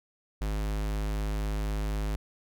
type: tone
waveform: square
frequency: 52 Hz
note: G#1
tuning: 3 cents sharp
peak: -29 dBFS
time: 0.41-2.16 s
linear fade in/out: 5 ms
effects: none